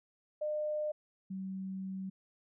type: tone pair in turn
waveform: sine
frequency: 605 / 190.56 Hz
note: D#5 / G3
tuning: -49 / -49 cents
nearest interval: octave + minor sixth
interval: 2000 cents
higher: first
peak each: -32 / -37 dBFS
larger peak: first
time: 0.41-0.92 / 1.3-2.1 s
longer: second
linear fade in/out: 10 ms
effects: none